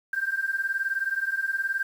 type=beating tone pair; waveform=sine; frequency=1568 / 1587 Hz; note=G6 / G6; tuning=0 / +21 cents; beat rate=19 Hz; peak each=-29 / -27 dBFS; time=0.13-1.83 s; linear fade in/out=5 ms; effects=8-bit